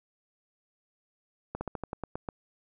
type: slowing click train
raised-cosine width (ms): 1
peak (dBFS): -20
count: 9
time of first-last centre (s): 1.55-2.288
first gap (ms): 60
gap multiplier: 1.12
effects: none